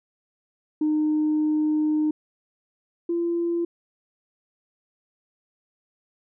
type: tone pair in turn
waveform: sine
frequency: 305.9 / 341.1 Hz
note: D#4 / F4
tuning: -29 / -41 cents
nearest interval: major second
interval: 188 cents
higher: second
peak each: -18 / -21 dBFS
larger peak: first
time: 0.81-2.11 / 3.09-3.65 s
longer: first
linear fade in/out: 5 ms
effects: tanh soft clip ceiling -16 dBFS